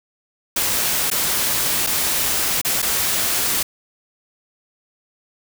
white noise with dropouts, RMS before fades -20 dBFS, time 0.56-3.63 s, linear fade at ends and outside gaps 5 ms, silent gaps 1.102-1.113 / 1.866-1.87 / 2.615-2.648 / 2.819-2.825 s, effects none

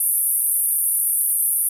white band-pass noise, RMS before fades -20 dBFS, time 0-1.69 s, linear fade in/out 5 ms, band 9200 to 13000 Hz, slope 96 dB/octave, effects none

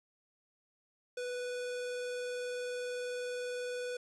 square tone with vibrato, 493.9 Hz, B4, in tune, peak -37 dBFS, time 1.17-3.97 s, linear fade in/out 5 ms, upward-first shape triangle, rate 20 Hz, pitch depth 16 cents each way, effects resampled to 22050 Hz + 11-bit

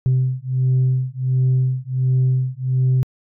sine beating tone pair, 128.4 / 129.8 Hz, C3 / C3, -32 / -13 cents, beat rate 1.4 Hz, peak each -17 dBFS, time 0.06-3.03 s, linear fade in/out 0 ms, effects tanh soft clip ceiling -11 dBFS

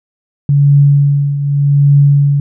sine tone with tremolo, 142.3 Hz, C#3, 46 cents sharp, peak -3 dBFS, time 0.49-2.4 s, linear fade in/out 2 ms, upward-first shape triangle, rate 0.84 Hz, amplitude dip 70%, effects none

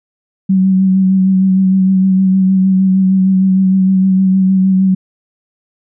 sine tone with vibrato, 189.4 Hz, F#3, 41 cents sharp, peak -7 dBFS, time 0.49-4.95 s, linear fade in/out 10 ms, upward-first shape sine, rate 6.5 Hz, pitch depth 23 cents each way, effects none

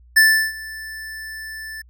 square tone with ADSR envelope, 1760 Hz, A6, in tune, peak -9 dBFS, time 0.16-1.82 s, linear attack 12 ms, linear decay 350 ms, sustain -22 dB, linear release 7 ms, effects added 60 Hz sine -46 dBFS peak until 1.89 s

